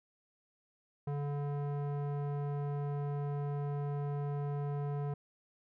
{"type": "tone with low-pass filter", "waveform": "square", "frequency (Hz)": 143.8, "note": "D3", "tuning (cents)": -36, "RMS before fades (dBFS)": -36, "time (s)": [1.07, 5.14], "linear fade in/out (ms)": 5, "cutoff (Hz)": 900, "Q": 0.95, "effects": []}